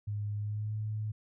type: tone with pitch glide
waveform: sine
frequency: 103.83 to 107.37 Hz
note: G#2 to A2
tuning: 0 to -42 cents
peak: -32 dBFS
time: 0.07-1.12 s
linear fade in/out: 10 ms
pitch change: +58 cents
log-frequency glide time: 0.38-0.74 s
effects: none